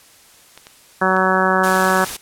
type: clicks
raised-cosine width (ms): 0.2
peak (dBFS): -20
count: 3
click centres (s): 0.576 / 0.669 / 1.166
type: harmonic tone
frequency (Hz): 187.6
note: F#3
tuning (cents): +24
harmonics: 1 / 2 / 3 / 4 / 5 / 6 / 7 / 8 / 9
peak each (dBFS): -22 / -22 / -22 / -22 / -22 / -22 / -22 / -22 / -22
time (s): 1.01-2.05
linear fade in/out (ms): 10
type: noise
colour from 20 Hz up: white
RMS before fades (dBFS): -27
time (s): 1.63-2.17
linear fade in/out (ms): 10
effects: white hiss -48 dBFS RMS until 2.21 s + low-pass 12000 Hz 12 dB/octave